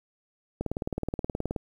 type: click train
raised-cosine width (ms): 2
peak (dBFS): -16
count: 19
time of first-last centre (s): 0.61-1.562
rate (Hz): 18.9
effects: 9-bit